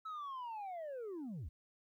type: linear sweep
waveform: sine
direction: down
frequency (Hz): 1312 to 55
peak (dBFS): -39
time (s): 0.05-1.49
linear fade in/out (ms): 10
effects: tanh soft clip ceiling -41 dBFS + 13-bit